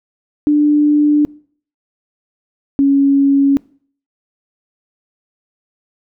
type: tone pair in turn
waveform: sine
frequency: 296.2 / 277.7 Hz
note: D4 / C#4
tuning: +15 / +3 cents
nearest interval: minor second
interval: 112 cents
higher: first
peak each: -8 dBFS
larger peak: neither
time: 0.47-1.25 / 2.79-3.57 s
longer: neither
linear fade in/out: 0 ms
effects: noise-tail reverb RT60 0.5 s tail -23 dB re dry